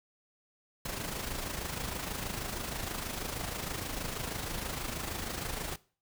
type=noise with amplitude modulation; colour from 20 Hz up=pink; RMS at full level=-35 dBFS; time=0.85-5.76 s; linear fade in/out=5 ms; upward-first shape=sine; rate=26.3 Hz; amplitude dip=55%; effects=noise-tail reverb RT60 0.4 s tail -20 dB re dry